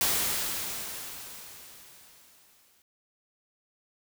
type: noise with exponential decay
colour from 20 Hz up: white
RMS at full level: -25 dBFS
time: 0.01-2.82 s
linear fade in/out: 1 ms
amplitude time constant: 610 ms
effects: none